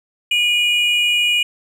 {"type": "tone pair together", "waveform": "triangle", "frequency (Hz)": [2447, 2900], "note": ["D#7", "F#7"], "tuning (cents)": [-29, -35], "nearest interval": "minor third", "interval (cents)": 294, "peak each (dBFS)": -15, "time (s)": [0.31, 1.43], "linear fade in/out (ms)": 5, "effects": []}